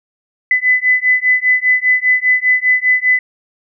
sine beating tone pair, 2004 / 2009 Hz, B6 / B6, +25 / +29 cents, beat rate 5 Hz, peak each -13 dBFS, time 0.51-3.19 s, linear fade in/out 2 ms, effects none

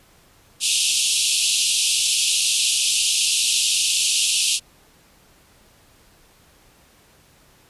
pink band-pass noise, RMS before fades -20 dBFS, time 0.6-4.6 s, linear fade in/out 50 ms, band 2600 to 11000 Hz, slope 96 dB/octave, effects pink hiss -54 dBFS RMS until 7.69 s + resampled to 32000 Hz

